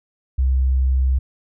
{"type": "tone", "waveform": "sine", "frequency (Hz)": 65.2, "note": "C2", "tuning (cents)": -5, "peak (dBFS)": -14, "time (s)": [0.38, 1.19], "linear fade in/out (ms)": 10, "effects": []}